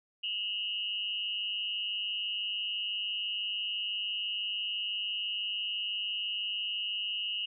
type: tone with amplitude modulation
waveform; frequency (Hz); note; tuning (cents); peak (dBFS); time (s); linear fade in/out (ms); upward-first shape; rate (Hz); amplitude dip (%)
sine; 2873; F7; +48; -28; 0.23-7.46; 10; sine; 206; 80
effects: none